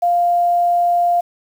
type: tone with quantisation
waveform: sine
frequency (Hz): 698.5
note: F5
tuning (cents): 0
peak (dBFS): -12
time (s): 0.02-1.21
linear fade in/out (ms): 10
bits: 7
effects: none